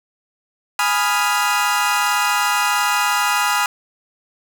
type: chord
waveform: 30% pulse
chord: F half-diminished seventh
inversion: first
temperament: equal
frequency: 830.6 / 987.8 / 1244.5 / 1396.9 Hz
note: Ab5 / Cb6 / Eb6 / F6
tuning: 0 / 0 / 0 / 0 cents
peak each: -19 dBFS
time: 0.79-3.66 s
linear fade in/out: 2 ms
effects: none